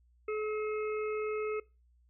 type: harmonic tone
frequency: 428.2 Hz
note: A4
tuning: 47 cents flat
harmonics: 1 / 3 / 5 / 6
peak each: -32 / -42 / -46 / -48 dBFS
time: 0.28-1.6 s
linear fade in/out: 5 ms
effects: noise-tail reverb RT60 0.3 s tail -23 dB re dry + added 60 Hz sine -63 dBFS peak until 2.09 s